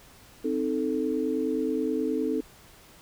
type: chord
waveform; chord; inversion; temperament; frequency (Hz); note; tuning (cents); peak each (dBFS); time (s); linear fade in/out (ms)
sine; A diminished; first; equal; 261.6 / 311.1 / 440; C4 / Eb4 / A4; 0 / 0 / 0; -29; 0.44-2.41; 10
effects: pink hiss -53 dBFS RMS until 3.01 s